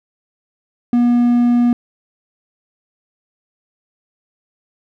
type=tone; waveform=triangle; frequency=240.9 Hz; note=B3; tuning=43 cents flat; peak=-8 dBFS; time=0.93-1.73 s; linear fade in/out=2 ms; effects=none